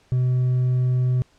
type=tone with hard clipping; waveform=sine; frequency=126.4 Hz; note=B2; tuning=41 cents sharp; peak=-18 dBFS; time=0.12-1.22 s; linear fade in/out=0 ms; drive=2 dB; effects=pink hiss -59 dBFS RMS until 1.38 s + low-pass 7000 Hz 12 dB/octave